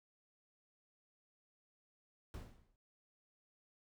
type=noise with exponential decay; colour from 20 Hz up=brown; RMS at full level=-42 dBFS; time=2.34-2.76 s; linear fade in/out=1 ms; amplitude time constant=90 ms; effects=none